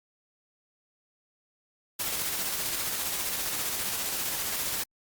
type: noise with tremolo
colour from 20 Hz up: white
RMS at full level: -30 dBFS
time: 1.99-4.84 s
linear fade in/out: 10 ms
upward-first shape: square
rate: 15 Hz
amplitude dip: 25%
effects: Opus 48 kbps